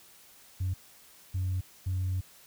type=tone bursts at uneven times; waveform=sine; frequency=92.5 Hz; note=F#2; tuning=in tune; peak=-26 dBFS; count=3; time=0.6-0.74 / 1.34-1.61 / 1.86-2.21 s; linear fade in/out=10 ms; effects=tanh soft clip ceiling -25 dBFS + white hiss -56 dBFS RMS until 2.46 s